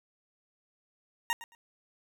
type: tone with echo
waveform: 20% pulse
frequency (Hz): 932.3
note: A#5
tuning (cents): 0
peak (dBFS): -22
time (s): 1.3-1.33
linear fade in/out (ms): 0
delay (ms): 110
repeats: 2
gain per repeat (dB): -15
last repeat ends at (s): 1.55
effects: none